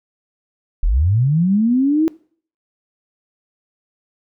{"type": "linear sweep", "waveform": "sine", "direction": "up", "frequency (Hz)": [32.81, 328.3], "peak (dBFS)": -12, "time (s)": [0.83, 2.08], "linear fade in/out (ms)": 0, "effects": ["noise-tail reverb RT60 0.5 s tail -22 dB re dry"]}